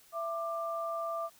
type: tone pair together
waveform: sine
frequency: 666.3 / 1186 Hz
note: E5 / D6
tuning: +18 / +17 cents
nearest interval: minor seventh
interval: 999 cents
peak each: -35 / -36 dBFS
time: 0.12-1.3 s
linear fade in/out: 50 ms
effects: white hiss -61 dBFS RMS until 1.39 s